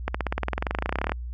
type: accelerating click train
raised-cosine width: 0.5 ms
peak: -10 dBFS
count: 26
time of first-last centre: 0.08-1.119 s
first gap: 65 ms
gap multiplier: 0.96
effects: added 60 Hz sine -31 dBFS peak until 1.33 s